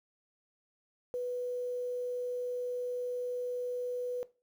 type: tone with quantisation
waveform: sine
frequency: 493.9 Hz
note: B4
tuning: in tune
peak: -32 dBFS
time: 1.14-4.23 s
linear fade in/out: 0 ms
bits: 10
effects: noise-tail reverb RT60 0.3 s tail -18 dB re dry